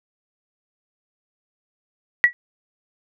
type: tone with exponential decay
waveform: sine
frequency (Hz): 1935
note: B6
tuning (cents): -36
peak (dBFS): -5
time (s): 2.24-2.33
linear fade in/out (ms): 0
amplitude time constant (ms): 19
effects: none